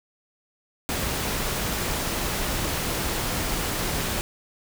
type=noise; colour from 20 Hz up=pink; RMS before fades=-27 dBFS; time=0.89-4.21 s; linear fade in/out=0 ms; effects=none